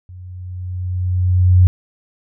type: tone with level ramp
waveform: sine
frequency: 90.9 Hz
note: F#2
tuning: 30 cents flat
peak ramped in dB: -33 to -5 dBFS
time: 0.09-1.67 s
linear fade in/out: 0 ms
effects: none